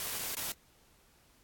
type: noise with dropouts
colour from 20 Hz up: white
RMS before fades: -37 dBFS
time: 0-0.52 s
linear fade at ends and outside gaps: 1 ms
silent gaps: 0.188-0.192 / 0.349-0.368 s
effects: pink hiss -65 dBFS RMS until 1.43 s + AAC 64 kbps